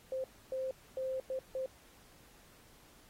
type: tone bursts at uneven times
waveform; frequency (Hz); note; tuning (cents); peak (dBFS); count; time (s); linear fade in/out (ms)
sine; 523.3; C5; 0; -34; 5; 0.12-0.24 / 0.52-0.71 / 0.97-1.2 / 1.3-1.39 / 1.55-1.66; 2
effects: pink hiss -62 dBFS RMS until 3.09 s + AAC 48 kbps